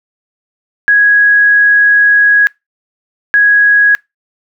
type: tone pair in turn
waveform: sine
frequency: 1661.2 / 1661.2 Hz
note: G#6 / G#6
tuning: 0 / 0 cents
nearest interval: unison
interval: 0 cents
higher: neither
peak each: -4 dBFS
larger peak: neither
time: 0.88-2.47 / 3.34-3.95 s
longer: first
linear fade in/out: 0 ms
effects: noise-tail reverb RT60 0.2 s tail -24 dB re dry